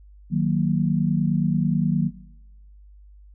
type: chord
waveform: sine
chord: D# minor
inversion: none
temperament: equal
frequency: 155.56 / 185 / 233.1 Hz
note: D#3 / F#3 / A#3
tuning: 0 / 0 / 0 cents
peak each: -22 / -22 / -25 dBFS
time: 0.3-2.11 s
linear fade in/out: 50 ms
effects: noise-tail reverb RT60 0.9 s tail -20 dB re dry + added 50 Hz sine -45 dBFS peak until 3.34 s